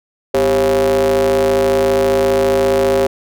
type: ring-modulated tone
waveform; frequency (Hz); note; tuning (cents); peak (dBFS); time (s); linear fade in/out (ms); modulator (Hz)
square; 73.6; D2; +4; -9; 0.34-3.07; 5; 469
effects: none